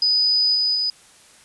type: tone with level steps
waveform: sine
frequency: 4978 Hz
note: D#8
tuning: in tune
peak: -15 / -17 / -19 dBFS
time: 0.02-0.9 s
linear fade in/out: 2 ms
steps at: 0.54 / 0.74 s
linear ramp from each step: 20 ms
effects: white hiss -50 dBFS RMS until 1.44 s + resampled to 24000 Hz